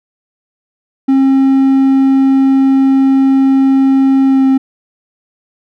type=tone with pitch glide; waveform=triangle; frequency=268.7 to 266.1 Hz; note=C4 to C4; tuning=+46 to +29 cents; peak=-4 dBFS; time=1.08-4.58 s; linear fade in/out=10 ms; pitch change=-17 cents; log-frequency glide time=4.26-4.46 s; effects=none